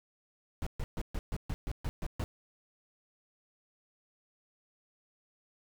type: noise bursts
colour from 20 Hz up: brown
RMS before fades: -34 dBFS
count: 10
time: 0.62-2.24 s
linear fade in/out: 0 ms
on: 45 ms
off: 130 ms
effects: none